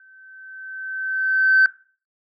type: tone with exponential growth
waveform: sine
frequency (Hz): 1540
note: G6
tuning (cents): -31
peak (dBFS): -8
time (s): 0-1.66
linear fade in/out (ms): 2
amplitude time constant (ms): 360
effects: noise-tail reverb RT60 0.4 s tail -19 dB re dry + tanh soft clip ceiling -7 dBFS

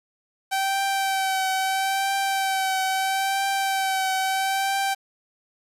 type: tone with vibrato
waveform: sawtooth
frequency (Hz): 772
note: G5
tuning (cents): -27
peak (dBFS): -18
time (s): 0.51-4.95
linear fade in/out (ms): 20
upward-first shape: triangle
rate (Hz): 0.76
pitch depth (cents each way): 30
effects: resampled to 32000 Hz + 8-bit

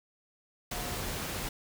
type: tone in noise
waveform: sine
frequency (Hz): 716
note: F5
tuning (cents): +43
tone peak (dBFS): -45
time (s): 0.72-0.97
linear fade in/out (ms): 5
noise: pink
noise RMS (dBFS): -36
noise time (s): 0.71-1.49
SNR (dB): -12
effects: none

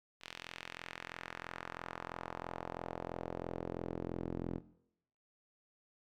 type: tone with band-pass filter sweep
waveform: sawtooth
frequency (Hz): 43.02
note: F1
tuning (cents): -25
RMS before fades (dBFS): -44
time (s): 0.2-4.61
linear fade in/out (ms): 50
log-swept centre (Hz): 3200 to 280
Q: 1.3
effects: noise-tail reverb RT60 0.8 s tail -18 dB re dry

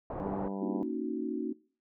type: low-pass noise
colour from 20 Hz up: white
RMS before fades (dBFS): -38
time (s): 0.1-0.48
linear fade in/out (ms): 2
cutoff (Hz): 870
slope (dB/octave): 24
type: harmonic tone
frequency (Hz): 98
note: G2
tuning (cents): 0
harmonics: 2 / 3 / 4 / 5 / 6 / 7 / 8 / 9 / 10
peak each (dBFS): -37 / -41 / -43 / -45 / -47 / -48 / -49 / -50 / -51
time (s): 0.2-0.83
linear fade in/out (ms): 0
type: chord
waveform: sine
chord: D# minor seventh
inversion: second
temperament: equal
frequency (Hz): 233.1 / 277.2 / 311.1 / 370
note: A#3 / C#4 / D#4 / F#4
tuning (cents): 0 / 0 / 0 / 0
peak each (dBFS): -37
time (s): 0.61-1.53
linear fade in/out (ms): 10
effects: noise-tail reverb RT60 0.4 s tail -20 dB re dry

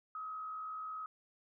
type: tone with frequency modulation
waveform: sine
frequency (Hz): 1271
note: D#6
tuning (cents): +36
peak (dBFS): -40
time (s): 0.15-1.06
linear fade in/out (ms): 2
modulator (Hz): 61.4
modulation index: 0.42
effects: none

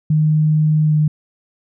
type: tone with pitch glide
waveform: sine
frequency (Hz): 154.1 to 152.33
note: D#3 to D#3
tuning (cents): -16 to -36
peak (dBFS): -11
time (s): 0.1-1.08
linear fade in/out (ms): 5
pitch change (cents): -20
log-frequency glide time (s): 0.83-0.96
effects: none

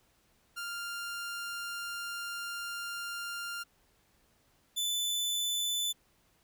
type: tone pair in turn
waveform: sawtooth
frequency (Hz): 1396.9 / 3504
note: F6 / A7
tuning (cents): 0 / -8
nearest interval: octave + major third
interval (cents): 1592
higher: second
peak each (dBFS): -33 / -27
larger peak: second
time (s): 0.56-3.64 / 4.76-5.93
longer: first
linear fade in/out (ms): 20
effects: pink hiss -69 dBFS RMS until 6.43 s

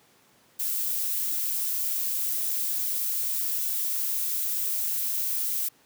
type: noise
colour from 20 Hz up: violet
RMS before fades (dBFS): -28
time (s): 0.59-5.69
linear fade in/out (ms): 10
effects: pink hiss -60 dBFS RMS until 5.85 s + high-pass 150 Hz 12 dB/octave

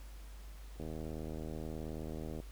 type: click train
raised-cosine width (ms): 2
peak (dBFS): -30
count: 127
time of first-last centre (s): 0.8-2.401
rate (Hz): 78.7
effects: added 50 Hz sine -47 dBFS peak until 2.51 s + pink hiss -60 dBFS RMS until 2.51 s

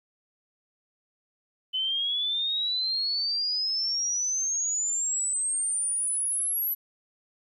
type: exponential sweep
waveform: sine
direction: up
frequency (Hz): 3021 to 11880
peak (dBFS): -25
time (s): 1.73-6.75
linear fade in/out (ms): 20
effects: 11-bit

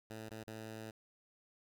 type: tone with dropouts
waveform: 10% pulse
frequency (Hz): 110.2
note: A2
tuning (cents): +3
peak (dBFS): -37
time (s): 0.1-0.91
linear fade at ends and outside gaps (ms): 5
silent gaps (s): 0.292-0.309 / 0.437-0.474
effects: none

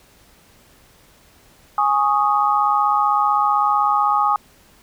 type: chord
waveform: sine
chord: Ab suspended fourth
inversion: none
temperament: equal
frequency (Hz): 830.6 / 1108.7 / 1244.5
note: Ab5 / Db6 / Eb6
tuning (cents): 0 / 0 / 0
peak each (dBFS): -18 / -21 / -18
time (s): 1.78-4.36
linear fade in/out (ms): 2
effects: pink hiss -52 dBFS RMS until 4.82 s

